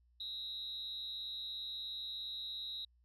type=tone with amplitude modulation; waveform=sine; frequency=3856 Hz; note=B7; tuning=42 cents flat; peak=-36 dBFS; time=0.2-2.85 s; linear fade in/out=5 ms; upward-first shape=sine; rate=217 Hz; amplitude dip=85%; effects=tanh soft clip ceiling -33 dBFS + added 60 Hz sine -67 dBFS peak until 3.04 s